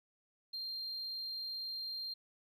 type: tone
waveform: sine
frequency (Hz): 4186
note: C8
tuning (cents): 0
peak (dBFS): -37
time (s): 0.53-2.14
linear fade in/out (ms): 10
effects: tanh soft clip ceiling -37 dBFS + 13-bit